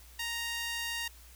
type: tone with high-pass filter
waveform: sawtooth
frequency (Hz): 932.3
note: A#5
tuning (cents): 0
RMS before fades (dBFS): -36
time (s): 0.19-1.08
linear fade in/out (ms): 5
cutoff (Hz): 2100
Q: 1.2
effects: added 60 Hz sine -53 dBFS peak until 1.35 s + white hiss -57 dBFS RMS until 1.35 s